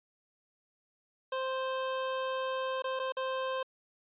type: tone with dropouts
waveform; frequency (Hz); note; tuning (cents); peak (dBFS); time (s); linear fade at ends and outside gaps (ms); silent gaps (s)
25% pulse; 523.3; C5; 0; -28; 1.32-3.63; 5; 2.822-2.841 / 2.993-2.997 / 3.122-3.168
effects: resampled to 8000 Hz